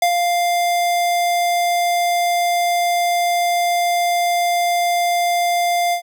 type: tone with ADSR envelope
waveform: square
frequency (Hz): 698.5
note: F5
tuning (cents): 0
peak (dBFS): -12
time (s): 0.02-6.02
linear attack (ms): 4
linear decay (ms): 72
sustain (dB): -4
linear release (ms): 93
effects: none